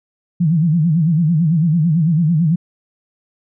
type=tone with vibrato; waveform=sine; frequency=162.5 Hz; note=E3; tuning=24 cents flat; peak=-11 dBFS; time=0.4-2.56 s; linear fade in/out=10 ms; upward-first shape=sine; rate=9 Hz; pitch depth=150 cents each way; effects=none

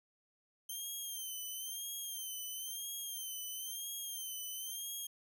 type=tone with vibrato; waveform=5% pulse; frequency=3136 Hz; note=G7; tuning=in tune; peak=-33 dBFS; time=0.69-5.07 s; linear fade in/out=5 ms; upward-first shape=sine; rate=1 Hz; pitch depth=75 cents each way; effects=none

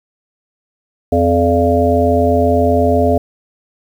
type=harmonic tone with a mistuned harmonic; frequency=86 Hz; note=F2; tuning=26 cents flat; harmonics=1 / 3 / 5 / 7 / 8; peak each=-16 / -16 / -16 / -16 / -16 dBFS; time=1.12-3.18 s; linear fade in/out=5 ms; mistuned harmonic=7; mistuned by=-40 cents; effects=7-bit

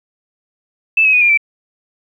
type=tone with pitch steps; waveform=sine; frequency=2632 / 2553 / 2476 / 2401 / 2329 Hz; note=E7 / D#7 / D#7 / D7 / D7; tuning=-3 / +44 / -9 / +38 / -15 cents; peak=-8 dBFS; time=0.97-1.375 s; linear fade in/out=5 ms; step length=81 ms; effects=8-bit

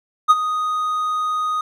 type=tone with ADSR envelope; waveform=triangle; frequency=1244.5 Hz; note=D#6; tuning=in tune; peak=-4 dBFS; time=0.28-1.61 s; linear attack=25 ms; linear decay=36 ms; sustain=-13 dB; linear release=3 ms; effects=none

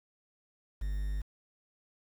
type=tone with quantisation; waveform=triangle; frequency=50.1 Hz; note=G1; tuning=38 cents sharp; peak=-29 dBFS; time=0.81-1.22 s; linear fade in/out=10 ms; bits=9; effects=none

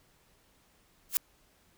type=noise with exponential growth; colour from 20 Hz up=blue; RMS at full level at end=-21 dBFS; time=1.09-1.17 s; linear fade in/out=1 ms; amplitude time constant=16 ms; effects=pink hiss -66 dBFS RMS until 1.77 s

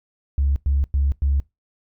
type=tone bursts; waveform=sine; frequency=69.6 Hz; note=C#2; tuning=8 cents sharp; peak=-15 dBFS; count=4; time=0.38-1.4 s; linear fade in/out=0 ms; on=180 ms; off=100 ms; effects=noise-tail reverb RT60 0.2 s tail -23 dB re dry + tanh soft clip ceiling -12 dBFS

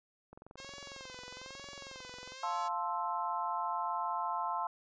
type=click train; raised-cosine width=1 ms; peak=-37 dBFS; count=45; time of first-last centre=0.33-2.321 s; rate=22.1 Hz
type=tone with vibrato; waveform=5% pulse; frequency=529 Hz; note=C5; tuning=19 cents sharp; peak=-35 dBFS; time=0.57-2.69 s; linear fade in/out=20 ms; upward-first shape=sine; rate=1.1 Hz; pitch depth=110 cents each way
type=chord; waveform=sine; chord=F major seventh; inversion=none; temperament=equal; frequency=698.5 / 880 / 1046.5 / 1318.5 Hz; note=F5 / A5 / C6 / E6; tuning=0 / 0 / 0 / 0 cents; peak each=-40 / -37 / -36 / -41 dBFS; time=2.43-4.67 s; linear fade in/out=2 ms
effects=resampled to 16000 Hz

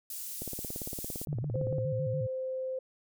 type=high-pass noise; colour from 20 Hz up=pink; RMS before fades=-40 dBFS; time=0.1-1.25 s; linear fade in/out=2 ms; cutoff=9800 Hz; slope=12 dB/octave
type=click train; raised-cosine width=2 ms; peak=-26 dBFS; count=25; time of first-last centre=0.42-1.784 s; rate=17.6 Hz
type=tone with vibrato; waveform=sine; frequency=130 Hz; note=C3; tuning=11 cents flat; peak=-31 dBFS; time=1.28-2.27 s; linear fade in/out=10 ms; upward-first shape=square; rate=7 Hz; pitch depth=220 cents each way
type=tone; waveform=sine; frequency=520 Hz; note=C5; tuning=11 cents flat; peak=-32 dBFS; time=1.54-2.79 s; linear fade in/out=5 ms
effects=none

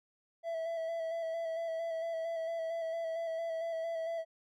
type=tone with vibrato; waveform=triangle; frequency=659.3 Hz; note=E5; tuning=in tune; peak=-32 dBFS; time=0.43-4.25 s; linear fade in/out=50 ms; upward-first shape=square; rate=4.4 Hz; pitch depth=22 cents each way; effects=none

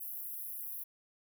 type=high-pass noise; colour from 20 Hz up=pink; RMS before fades=-42 dBFS; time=0-0.84 s; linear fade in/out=10 ms; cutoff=11000 Hz; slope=96 dB/octave; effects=none

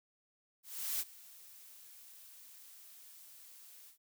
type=noise with ADSR envelope; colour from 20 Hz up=blue; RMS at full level=-35 dBFS; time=0.63-3.98 s; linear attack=370 ms; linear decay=39 ms; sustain=-21 dB; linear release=110 ms; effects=none

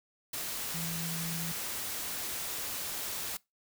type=tone in noise; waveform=sine; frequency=166.4 Hz; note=E3; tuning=17 cents sharp; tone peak=-37 dBFS; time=0.74-1.52 s; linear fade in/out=5 ms; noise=white; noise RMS=-37 dBFS; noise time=0.33-3.37 s; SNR=-3 dB; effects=noise-tail reverb RT60 0.2 s tail -22 dB re dry

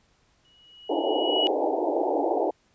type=tone with exponential growth; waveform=sine; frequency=2920 Hz; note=F#7; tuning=24 cents flat; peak=-20 dBFS; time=0.45-1.47 s; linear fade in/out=0 ms; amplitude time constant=220 ms
type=band-pass noise; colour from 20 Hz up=pink; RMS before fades=-25 dBFS; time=0.89-2.51 s; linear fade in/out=10 ms; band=290 to 880 Hz; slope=96 dB/octave
effects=pink hiss -65 dBFS RMS until 2.74 s + resampled to 16000 Hz

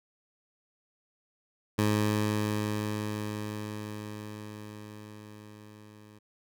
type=tone with level ramp; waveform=15% pulse; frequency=105.8 Hz; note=G#2; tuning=33 cents sharp; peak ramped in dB=-17 to -45 dBFS; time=1.78-6.19 s; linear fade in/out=10 ms; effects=none

